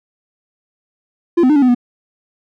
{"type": "tone with pitch steps", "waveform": "triangle", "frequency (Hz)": [343.6, 255.3, 302.6, 283.3, 252.2, 243.6], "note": ["F4", "C4", "D#4", "C#4", "B3", "B3"], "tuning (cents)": [-28, -42, -48, 38, 36, -24], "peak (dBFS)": -6, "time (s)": [1.37, 1.748], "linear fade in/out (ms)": 10, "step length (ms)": 63, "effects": []}